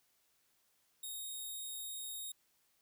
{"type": "tone", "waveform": "5% pulse", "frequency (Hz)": 3729, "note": "A#7", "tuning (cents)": 0, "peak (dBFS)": -34, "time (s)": [1.03, 2.32], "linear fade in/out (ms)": 5, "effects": ["white hiss -75 dBFS RMS until 2.81 s"]}